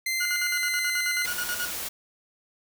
sawtooth tone with pitch glide, 2077 to 2063 Hz, C7 to C7, -13 to -25 cents, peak -22 dBFS, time 0.06-1.26 s, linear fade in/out 5 ms, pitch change -12 cents, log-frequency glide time 0.5-0.58 s
40% pulse tone with tremolo, 1446 Hz, F#6, 40 cents flat, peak -27 dBFS, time 0.2-1.71 s, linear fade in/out 10 ms, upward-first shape square, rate 9.3 Hz, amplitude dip 75%
white noise, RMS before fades -33 dBFS, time 1.24-1.89 s, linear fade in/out 10 ms
effects none

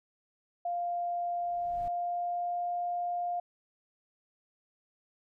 sine tone with pitch glide, 698.5 to 703.8 Hz, F5 to F5, 0 to +13 cents, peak -30 dBFS, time 0.65-3.4 s, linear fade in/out 5 ms, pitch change +13 cents, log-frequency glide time 1.32-2.72 s
brown noise with exponential growth, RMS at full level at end -46 dBFS, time 1.14-1.88 s, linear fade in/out 0 ms, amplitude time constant 160 ms
effects none

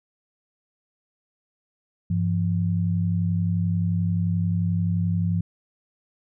sine tone pair together, 99.46 / 170.9 Hz, G2 / F3, +26 / -37 cents, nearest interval major sixth, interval 937 cents, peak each -23 dBFS, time 2.1-5.41 s, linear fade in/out 5 ms, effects none

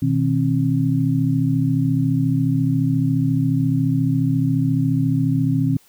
sine tone cluster, 123.7 / 158 / 267.7 Hz, B2 / D#3 / C4, +3 / +27 / +40 cents, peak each -20 dBFS, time 0.02-5.77 s, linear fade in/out 5 ms, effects white hiss -54 dBFS RMS until 5.88 s

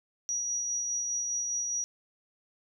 sine tone with tremolo, 5790 Hz, F#8, 38 cents flat, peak -28 dBFS, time 0.29-1.84 s, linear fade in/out 0 ms, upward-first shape sine, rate 4.9 Hz, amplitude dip 25%, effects none

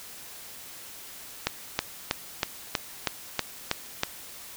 click train, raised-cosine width 0.2 ms, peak -6 dBFS, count 9, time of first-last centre 1.47-4.034 s, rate 3.12 Hz, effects white hiss -44 dBFS RMS until 4.56 s

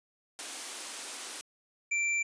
white high-pass noise, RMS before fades -39 dBFS, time 0.39-1.41 s, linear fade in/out 0 ms, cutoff 240 Hz, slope 48 dB/octave
square tone, 2349 Hz, D7, in tune, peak -28 dBFS, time 1.91-2.23 s, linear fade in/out 10 ms
effects resampled to 22050 Hz

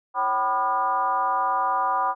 sine tone with frequency modulation, 987.8 Hz, B5, in tune, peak -20 dBFS, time 0.14-2.15 s, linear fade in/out 50 ms, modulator 221 Hz, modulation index 1.2, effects none

